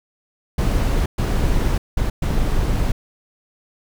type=noise bursts at uneven times; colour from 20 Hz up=brown; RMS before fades=-18 dBFS; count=4; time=0.58-1.06 / 1.18-1.78 / 1.97-2.1 / 2.22-2.92 s; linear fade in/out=5 ms; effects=none